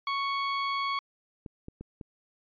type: tone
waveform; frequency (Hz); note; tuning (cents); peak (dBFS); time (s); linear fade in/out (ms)
sawtooth; 1110; C#6; +2; -24; 0.07-0.99; 2
type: clicks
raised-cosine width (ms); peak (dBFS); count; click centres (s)
3; -28; 4; 1.462 / 1.684 / 1.81 / 2.012
effects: resampled to 11025 Hz